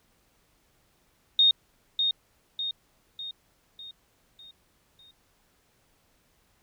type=tone with echo; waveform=sine; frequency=3700 Hz; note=A#7; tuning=14 cents flat; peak=-16 dBFS; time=1.39-1.51 s; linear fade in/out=2 ms; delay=600 ms; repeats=6; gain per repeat=-6 dB; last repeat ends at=5.11 s; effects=pink hiss -67 dBFS RMS until 6.62 s